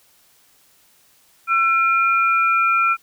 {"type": "tone pair together", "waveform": "sine", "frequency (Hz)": [1350.3, 2406], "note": ["E6", "D7"], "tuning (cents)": [41, 41], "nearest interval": "minor seventh", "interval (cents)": 1000, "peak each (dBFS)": [-15, -20], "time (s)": [1.47, 2.97], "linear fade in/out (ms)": 50, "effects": ["white hiss -56 dBFS RMS until 3.02 s"]}